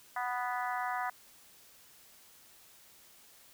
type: harmonic tone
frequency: 246.9 Hz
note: B3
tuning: in tune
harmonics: 3 / 4 / 5 / 6 / 7 / 8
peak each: -36 / -38 / -40 / -42 / -43 / -44 dBFS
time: 0.16-1.1 s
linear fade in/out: 5 ms
effects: white hiss -59 dBFS RMS until 3.53 s